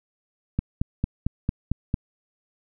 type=click train; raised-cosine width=5 ms; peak=-10 dBFS; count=7; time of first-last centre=0.59-1.941 s; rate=4.44 Hz; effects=none